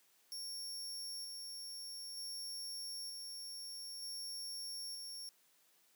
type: tone with tremolo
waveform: sawtooth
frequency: 5500 Hz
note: F8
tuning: 27 cents flat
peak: -40 dBFS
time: 0.32-5.29 s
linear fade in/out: 0 ms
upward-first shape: square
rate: 0.54 Hz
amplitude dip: 25%
effects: white hiss -71 dBFS RMS until 5.95 s + high-pass 200 Hz 12 dB/octave